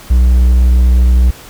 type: tone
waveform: triangle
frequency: 61.74 Hz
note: B1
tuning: in tune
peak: -3 dBFS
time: 0.1-1.31 s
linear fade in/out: 10 ms
effects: pink hiss -35 dBFS RMS until 1.49 s